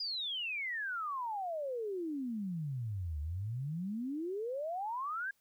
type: exponential two-way sweep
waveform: sine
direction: down then up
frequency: 4978 to 72 to 1649 Hz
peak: -35 dBFS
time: 0-5.31 s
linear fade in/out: 5 ms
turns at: 3.2 s
effects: white hiss -75 dBFS RMS until 5.4 s